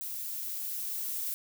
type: noise with level ramp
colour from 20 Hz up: violet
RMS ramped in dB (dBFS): -38 to -34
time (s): 0.01-1.34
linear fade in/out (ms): 0
effects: none